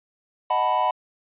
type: chord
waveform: triangle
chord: B dominant seventh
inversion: first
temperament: equal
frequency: 622.3 / 740 / 880 / 987.8 Hz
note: D#5 / F#5 / A5 / B5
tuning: 0 / 0 / 0 / 0 cents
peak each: -26 / -23 / -25 / -20 dBFS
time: 0.5-0.91 s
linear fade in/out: 5 ms
effects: resampled to 8000 Hz